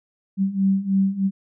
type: beating tone pair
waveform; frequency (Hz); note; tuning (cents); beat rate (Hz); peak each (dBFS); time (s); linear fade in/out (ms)
sine; 192 / 195.2; G3 / G3; -36 / -7; 3.2; -22 / -19; 0.37-1.31; 50
effects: none